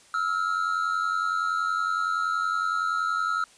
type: tone pair together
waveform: triangle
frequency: 1307.3 / 1398 Hz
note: E6 / F6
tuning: -15 / +1 cents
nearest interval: minor second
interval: 116 cents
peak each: -24 / -26 dBFS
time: 0.14-3.44 s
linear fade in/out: 2 ms
effects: white hiss -55 dBFS RMS until 3.57 s + resampled to 22050 Hz